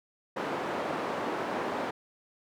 white band-pass noise, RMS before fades -33 dBFS, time 0.36-1.91 s, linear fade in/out 10 ms, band 230 to 920 Hz, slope 12 dB/octave, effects none

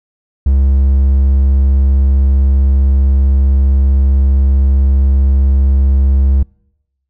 triangle tone, 67.7 Hz, C#2, 40 cents flat, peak -5 dBFS, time 0.46-6.43 s, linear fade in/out 5 ms, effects noise-tail reverb RT60 0.9 s tail -26 dB re dry

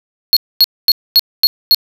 square tone bursts, 4326 Hz, C#8, 43 cents flat, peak -5 dBFS, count 6, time 0.33-1.746 s, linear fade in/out 0 ms, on 36 ms, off 240 ms, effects 7-bit

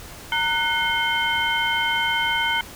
sine tone cluster, 920 / 1484 / 2147 / 3093 Hz, A#5 / F#6 / C7 / G7, -23 / +5 / +44 / -24 cents, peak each -25 dBFS, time 0.32-2.61 s, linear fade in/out 2 ms, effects pink hiss -40 dBFS RMS until 2.75 s

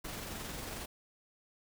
pink noise with amplitude modulation, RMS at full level -41 dBFS, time 0.04-0.86 s, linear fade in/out 10 ms, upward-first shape sine, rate 22.2 Hz, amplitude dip 30%, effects none

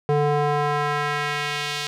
square tone with band-pass filter sweep, 146.83 Hz, D3, in tune, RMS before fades -23 dBFS, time 0.09-1.87 s, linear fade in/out 0 ms, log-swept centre 490 to 3900 Hz, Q 1.1, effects none

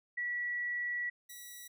sine / 5% pulse tone pair in turn, 1941 / 1941 Hz, B6 / B6, -31 / -31 cents, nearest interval unison, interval 0 cents, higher neither, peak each -33 / -36 dBFS, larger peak first, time 0.17-1.1 / 1.29-1.68 s, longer first, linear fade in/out 10 ms, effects none

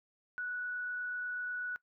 sine tone with frequency modulation, 1474 Hz, F#6, 7 cents flat, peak -35 dBFS, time 0.38-1.76 s, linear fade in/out 0 ms, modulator 28.1 Hz, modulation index 0.32, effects noise-tail reverb RT60 0.1 s tail -20 dB re dry

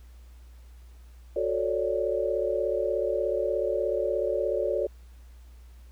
sine chord, D major seventh, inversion first, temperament just, 367.1 / 440.5 / 550.6 / 587.3 Hz, F#4 / A4 / C#5 / D5, -14 / +2 / -12 / 0 cents, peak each -31 / -30 / -29 / -30 dBFS, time 1.36-4.87 s, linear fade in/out 5 ms, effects added 60 Hz sine -46 dBFS peak until 5.91 s + pink hiss -63 dBFS RMS until 5.91 s

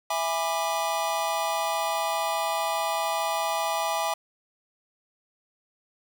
square chord, E dominant seventh, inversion none, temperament just, 659.3 / 824.1 / 988.9 / 1186.7 Hz, E5 / G#5 / B5 / D6, 0 / -14 / +2 / +18 cents, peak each -31 / -30 / -33 / -33 dBFS, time 0.1-4.14 s, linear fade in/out 5 ms, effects none

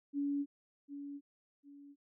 sine tone with echo, 284 Hz, C#4, 42 cents sharp, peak -32 dBFS, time 0.13-0.46 s, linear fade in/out 50 ms, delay 750 ms, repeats 2, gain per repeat -10 dB, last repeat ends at 1.96 s, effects none

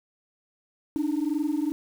sine tone pair together, 288.9 / 311.1 Hz, D4 / D#4, -28 / 0 cents, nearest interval minor second, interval 128 cents, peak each -25 dBFS, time 0.96-1.72 s, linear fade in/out 0 ms, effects tanh soft clip ceiling -20 dBFS + 8-bit

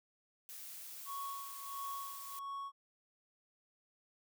blue noise, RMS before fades -49 dBFS, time 0.49-2.39 s, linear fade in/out 0 ms
triangle tone with tremolo, 1108.7 Hz, C#6, in tune, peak -38 dBFS, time 1.05-2.72 s, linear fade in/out 50 ms, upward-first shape sine, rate 1.5 Hz, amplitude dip 70%
effects none

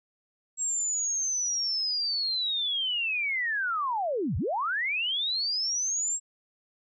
sine linear two-way sweep, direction down then up, 7630 to 65.41 to 7630 Hz, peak -26 dBFS, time 0.57-6.2 s, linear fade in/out 50 ms, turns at 4.37 s, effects none

